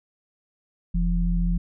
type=tone pair together; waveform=sine; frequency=42.96 / 172.5 Hz; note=F1 / F3; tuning=-28 / -21 cents; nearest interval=2 octaves; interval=2407 cents; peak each=-21 / -24 dBFS; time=0.94-1.58 s; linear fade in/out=10 ms; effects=none